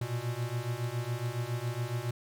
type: beating tone pair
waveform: square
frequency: 116.4 / 123.6 Hz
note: A#2 / B2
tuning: -2 / +2 cents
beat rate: 7.2 Hz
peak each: -36 / -35 dBFS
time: 0.01-2.11 s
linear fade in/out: 5 ms
effects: none